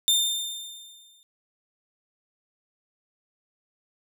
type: tone with exponential decay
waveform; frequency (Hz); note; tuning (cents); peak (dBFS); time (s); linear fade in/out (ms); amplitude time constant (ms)
sawtooth; 3608; A7; +43; -14; 0.08-1.23; 0; 250
effects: none